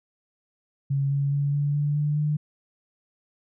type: tone with pitch steps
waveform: sine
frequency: 138.59 / 140.44 / 142.32 / 144.23 / 146.15 / 148.11 / 150.09 Hz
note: C#3 / C#3 / C#3 / D3 / D3 / D3 / D3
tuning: 0 / +23 / +46 / -31 / -8 / +15 / +38 cents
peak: -21 dBFS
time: 0.9-2.37 s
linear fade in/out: 10 ms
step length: 210 ms
effects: none